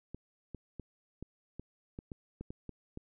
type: clicks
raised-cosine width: 3 ms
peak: -29 dBFS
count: 11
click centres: 0.146 / 0.547 / 0.797 / 1.226 / 1.596 / 1.989 / 2.118 / 2.41 / 2.505 / 2.693 / 2.974 s
effects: none